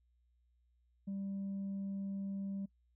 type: tone with tanh clipping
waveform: sine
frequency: 196.3 Hz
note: G3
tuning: 3 cents sharp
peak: -38 dBFS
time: 1.07-2.66 s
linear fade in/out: 10 ms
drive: 1 dB
effects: noise-tail reverb RT60 0.1 s tail -23 dB re dry + added 60 Hz sine -70 dBFS peak until 2.95 s